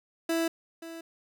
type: tone with echo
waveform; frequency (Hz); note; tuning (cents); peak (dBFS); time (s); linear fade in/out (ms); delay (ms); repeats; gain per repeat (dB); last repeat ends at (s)
30% pulse; 329.9; E4; +1; -23; 0.29-0.48; 5; 530; 1; -14; 1.01
effects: none